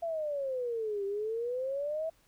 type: exponential two-way sweep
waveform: sine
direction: down then up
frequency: 684 to 392 to 656 Hz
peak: -31 dBFS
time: 0.02-2.1 s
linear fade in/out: 10 ms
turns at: 1.05 s
effects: pink hiss -67 dBFS RMS until 2.27 s